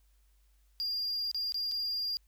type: tone with dropouts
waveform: triangle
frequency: 4806 Hz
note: D8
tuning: 39 cents sharp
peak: -30 dBFS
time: 0.8-2.17 s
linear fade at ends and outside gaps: 0 ms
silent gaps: 1.314-1.346 / 1.522-1.544 / 1.714-1.719 s
effects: added 50 Hz sine -63 dBFS peak until 2.27 s + white hiss -75 dBFS RMS until 2.27 s